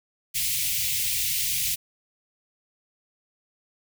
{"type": "band-stop noise", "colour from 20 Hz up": "white", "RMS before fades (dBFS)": -26, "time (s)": [0.34, 1.76], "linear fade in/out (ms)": 20, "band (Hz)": [160, 2100], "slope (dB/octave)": 48, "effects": []}